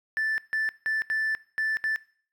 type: tone bursts at uneven times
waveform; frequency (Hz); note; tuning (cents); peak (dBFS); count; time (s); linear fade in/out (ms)
triangle; 1760; A6; 0; -21; 6; 0.17-0.38 / 0.53-0.69 / 0.86-1.02 / 1.1-1.35 / 1.58-1.77 / 1.84-1.96; 0
effects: noise-tail reverb RT60 0.5 s tail -22 dB re dry + tanh soft clip ceiling -20 dBFS